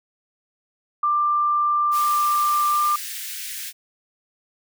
sine tone with pitch glide, 1186 to 1193.6 Hz, D6 to D6, +17 to +28 cents, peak -17 dBFS, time 1.03-2.96 s, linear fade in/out 5 ms, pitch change +11 cents, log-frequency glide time 2.7-2.84 s
white high-pass noise, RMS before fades -32 dBFS, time 1.91-3.73 s, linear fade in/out 50 ms, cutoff 1600 Hz, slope 48 dB/octave
effects none

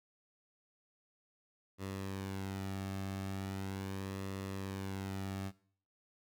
sawtooth tone with flanger, 96.8 Hz, G2, 21 cents flat, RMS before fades -41 dBFS, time 1.78-5.52 s, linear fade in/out 50 ms, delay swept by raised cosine 1.3 to 2.07 ms, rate 0.39 Hz, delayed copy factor -0.5, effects noise-tail reverb RT60 0.5 s tail -19 dB re dry

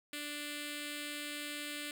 5% pulse tone with notch filter, 294.1 Hz, D4, 3 cents sharp, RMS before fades -42 dBFS, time 0.13-1.91 s, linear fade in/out 2 ms, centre 900 Hz, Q 0.6, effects none

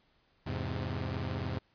sawtooth chord, E augmented, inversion none, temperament equal with one note detuned, 84.04 / 103.83 / 130.81 Hz, E2 / G#2 / B#2, +34 / 0 / 0 cents, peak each -34 dBFS, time 0.46-1.59 s, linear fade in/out 10 ms, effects pink hiss -70 dBFS RMS until 1.74 s + resampled to 11025 Hz

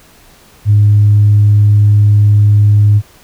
sine tone, 103.83 Hz, G#2, in tune, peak -3 dBFS, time 0.65-3.02 s, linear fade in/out 50 ms, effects tanh soft clip ceiling 0 dBFS + pink hiss -43 dBFS RMS until 3.23 s

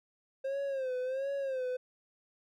triangle tone with vibrato, 530 Hz, C5, 22 cents sharp, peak -30 dBFS, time 0.44-1.77 s, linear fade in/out 10 ms, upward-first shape sine, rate 1.4 Hz, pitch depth 91 cents each way, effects none

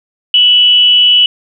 sine tone with frequency modulation, 2960 Hz, F#7, in tune, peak -4 dBFS, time 0.34-1.26 s, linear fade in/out 2 ms, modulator 301 Hz, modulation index 0.27, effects none

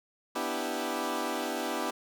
15% pulse chord, E minor seventh, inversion second, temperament equal, 246.9 / 293.7 / 329.6 / 392 Hz, B3 / D4 / E4 / G4, 0 / 0 / 0 / 0 cents, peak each -30 dBFS, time 0.35-1.91 s, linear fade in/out 10 ms, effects none

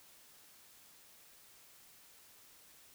silence, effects white hiss -61 dBFS RMS until 2.94 s

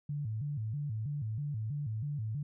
sine tone with vibrato, 126.2 Hz, B2, 38 cents sharp, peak -33 dBFS, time 0.09-2.43 s, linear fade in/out 5 ms, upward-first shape square, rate 3.1 Hz, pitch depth 250 cents each way, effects none

